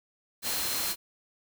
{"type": "tone in noise", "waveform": "sine", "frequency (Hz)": 4160, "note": "C8", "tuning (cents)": -11, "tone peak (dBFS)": -37, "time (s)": [0.42, 0.96], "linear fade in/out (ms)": 50, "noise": "white", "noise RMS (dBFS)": -31, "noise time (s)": [0.42, 0.96], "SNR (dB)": -9, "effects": []}